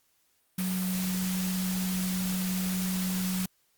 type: tone in noise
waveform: sine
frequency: 185 Hz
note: F#3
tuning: in tune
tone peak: -28 dBFS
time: 0.58-3.46 s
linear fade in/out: 5 ms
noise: white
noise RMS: -36 dBFS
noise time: 0.58-3.46 s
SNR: +5 dB
effects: white hiss -70 dBFS RMS until 3.77 s + Opus 48 kbps